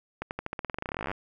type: accelerating click train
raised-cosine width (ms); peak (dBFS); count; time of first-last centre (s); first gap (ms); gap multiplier
0.5; -17; 26; 0.22-1.115; 89; 0.91
effects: none